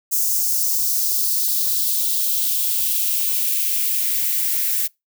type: noise with high-pass filter sweep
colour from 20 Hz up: violet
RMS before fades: -20 dBFS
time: 0.11-4.88 s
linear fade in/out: 20 ms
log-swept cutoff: 6400 to 1700 Hz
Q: 2.1
effects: noise-tail reverb RT60 0.2 s tail -25 dB re dry